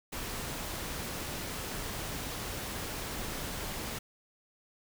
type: noise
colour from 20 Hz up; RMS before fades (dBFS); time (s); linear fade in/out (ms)
pink; -38; 0.12-3.99; 10
effects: none